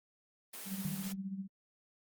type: high-pass noise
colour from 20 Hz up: white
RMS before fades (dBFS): -45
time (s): 0.53-1.13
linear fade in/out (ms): 10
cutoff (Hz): 170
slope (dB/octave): 24
type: tone with tremolo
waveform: sine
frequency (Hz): 193.3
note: G3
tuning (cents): -24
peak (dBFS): -35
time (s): 0.65-1.48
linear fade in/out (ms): 50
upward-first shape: sine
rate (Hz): 15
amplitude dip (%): 65
type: tone with exponential decay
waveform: sine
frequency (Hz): 155.56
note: D#3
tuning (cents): 0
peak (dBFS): -34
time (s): 0.85-1.24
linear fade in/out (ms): 0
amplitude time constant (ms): 83
effects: Opus 24 kbps